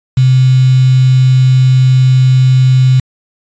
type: tone with quantisation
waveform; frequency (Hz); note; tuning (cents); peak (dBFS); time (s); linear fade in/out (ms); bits
sine; 129.4; C3; -19; -4; 0.17-3; 5; 4
effects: resampled to 16000 Hz